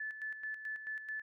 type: tone with tremolo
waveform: sine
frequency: 1740 Hz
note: A6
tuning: 20 cents flat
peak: -37 dBFS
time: 0-1.22 s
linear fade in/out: 5 ms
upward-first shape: square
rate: 4.6 Hz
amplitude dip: 60%
effects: none